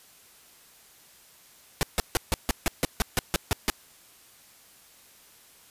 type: noise bursts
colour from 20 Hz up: pink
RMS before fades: -23 dBFS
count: 12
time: 1.81-3.7 s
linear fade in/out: 0 ms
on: 20 ms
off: 150 ms
effects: white hiss -55 dBFS RMS until 5.7 s + resampled to 32000 Hz